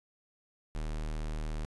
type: tone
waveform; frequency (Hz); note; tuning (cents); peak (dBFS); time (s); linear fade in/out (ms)
square; 38.47; D#1; -19; -34; 0.75-1.65; 0
effects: resampled to 24000 Hz